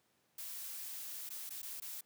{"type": "noise with dropouts", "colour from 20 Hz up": "blue", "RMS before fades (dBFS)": -45, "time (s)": [0.38, 2.01], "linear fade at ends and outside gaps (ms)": 5, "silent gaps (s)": [[1.292, 1.302], [1.494, 1.504], [1.619, 1.628], [1.801, 1.819]], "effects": ["pink hiss -75 dBFS RMS until 2.05 s", "high-pass 150 Hz 12 dB/octave"]}